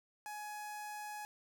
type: tone with notch filter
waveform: sawtooth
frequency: 840 Hz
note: G#5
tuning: 19 cents sharp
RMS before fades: -45 dBFS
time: 0.26-1.25 s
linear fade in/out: 0 ms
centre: 3600 Hz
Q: 1.8
effects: none